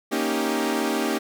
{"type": "chord", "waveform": "sawtooth", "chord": "Eb dominant seventh", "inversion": "second", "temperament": "equal", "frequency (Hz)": [233.1, 277.2, 311.1, 392], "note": ["Bb3", "Db4", "Eb4", "G4"], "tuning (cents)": [0, 0, 0, 0], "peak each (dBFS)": -24, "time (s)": [0.11, 1.19], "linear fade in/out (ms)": 20, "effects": []}